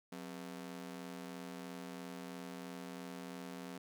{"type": "ring-modulated tone", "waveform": "sawtooth", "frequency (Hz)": 222.8, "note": "A3", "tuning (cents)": 22, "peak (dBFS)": -38, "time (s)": [0.12, 3.78], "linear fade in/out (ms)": 5, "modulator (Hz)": 41.5, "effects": []}